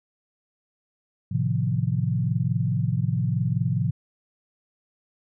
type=chord; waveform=sine; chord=F dominant seventh; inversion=first; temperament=equal; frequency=110 / 130.81 / 155.56 / 174.61 Hz; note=A2 / C3 / Eb3 / F3; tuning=0 / 0 / 0 / 0 cents; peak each=-26 / -25 / -29 / -28 dBFS; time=1.31-3.91 s; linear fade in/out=10 ms; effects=none